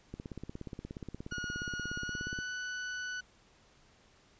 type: click train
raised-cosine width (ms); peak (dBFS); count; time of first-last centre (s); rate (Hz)
3; -28; 39; 0.14-2.389; 16.9
type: tone with pitch glide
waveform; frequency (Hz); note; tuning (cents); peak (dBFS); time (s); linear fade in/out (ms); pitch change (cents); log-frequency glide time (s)
40% pulse; 1446 to 1488.4; F#6 to F#6; -40 to +10; -36; 1.31-3.21; 10; +50; 2.03-2.35
effects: pink hiss -64 dBFS RMS until 4.39 s + resampled to 16000 Hz